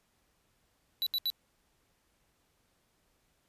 square tone bursts, 3951 Hz, B7, in tune, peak -29 dBFS, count 3, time 1.02-1.301 s, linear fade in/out 0 ms, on 45 ms, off 73 ms, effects pink hiss -73 dBFS RMS until 3.48 s + resampled to 32000 Hz

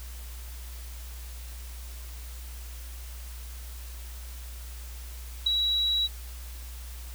sine tone with ADSR envelope, 3893 Hz, B7, 26 cents flat, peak -18 dBFS, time 5.46-6.08 s, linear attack 8 ms, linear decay 8 ms, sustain -5 dB, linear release 28 ms, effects added 60 Hz sine -38 dBFS peak until 7.14 s + white hiss -48 dBFS RMS until 7.14 s

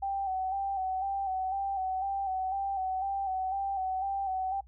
sine tone with vibrato, 770 Hz, G5, 31 cents flat, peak -29 dBFS, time 0.02-4.61 s, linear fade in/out 10 ms, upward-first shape square, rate 2 Hz, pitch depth 37 cents each way, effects noise-tail reverb RT60 0.1 s tail -22 dB re dry + added 60 Hz sine -52 dBFS peak until 4.67 s

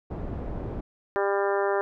pink low-pass noise, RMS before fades -33 dBFS, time 0.1-0.81 s, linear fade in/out 10 ms, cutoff 620 Hz, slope 12 dB/octave
harmonic tone, 199.1 Hz, G3, 27 cents sharp, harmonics 2 / 3 / 4 / 5 / 6 / 7 / 8 / 9, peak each -25 / -29 / -31 / -33 / -35 / -36 / -37 / -38 dBFS, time 1.16-1.81 s, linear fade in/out 0 ms
effects none

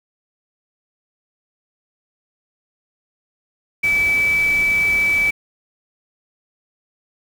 sine tone in noise, 2303 Hz, D7, 34 cents flat, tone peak -14 dBFS, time 3.83-5.31 s, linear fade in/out 10 ms, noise pink, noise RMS -32 dBFS, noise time 3.83-5.31 s, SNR +15 dB, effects none

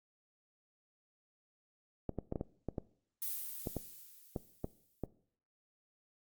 clicks, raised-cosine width 2 ms, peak -23 dBFS, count 12, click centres 2.093 / 2.187 / 2.324 / 2.358 / 2.411 / 2.687 / 2.782 / 3.672 / 3.767 / 4.362 / 4.644 / 5.037 s
violet noise with exponential decay, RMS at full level -37 dBFS, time 3.22-5.06 s, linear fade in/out 1 ms, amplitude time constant 400 ms
effects noise-tail reverb RT60 0.6 s tail -21 dB re dry + Opus 48 kbps

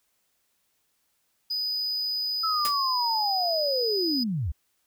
triangle tone, 4978 Hz, D#8, in tune, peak -25 dBFS, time 1.5-4.24 s, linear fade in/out 10 ms
sine linear sweep, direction down, 1318.5 to 60.6 Hz, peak -25 dBFS, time 2.43-4.52 s, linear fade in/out 10 ms
white noise with exponential decay, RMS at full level -27 dBFS, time 2.65-2.77 s, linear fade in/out 0 ms, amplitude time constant 26 ms
effects white hiss -72 dBFS RMS until 4.86 s

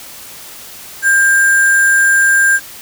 sine tone with sample-and-hold, 1597 Hz, G6, 32 cents sharp, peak -7 dBFS, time 1.02-2.6 s, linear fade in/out 50 ms, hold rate 8820 Hz, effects white hiss -33 dBFS RMS until 2.81 s

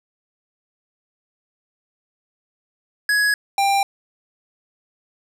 square tone pair in turn, 1674 / 793 Hz, G#6 / G5, +13 / +20 cents, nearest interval octave + minor second, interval 1293 cents, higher first, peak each -16 dBFS, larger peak neither, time 3.09-3.34 / 3.58-3.83 s, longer neither, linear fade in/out 2 ms, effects low-pass 12000 Hz 12 dB/octave + 9-bit

